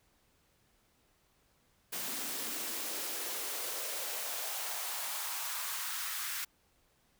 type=noise with high-pass filter sweep; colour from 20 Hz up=white; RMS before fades=-38 dBFS; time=1.92-6.45 s; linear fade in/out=10 ms; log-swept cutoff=210 to 1500 Hz; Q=1.9; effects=pink hiss -71 dBFS RMS until 7.19 s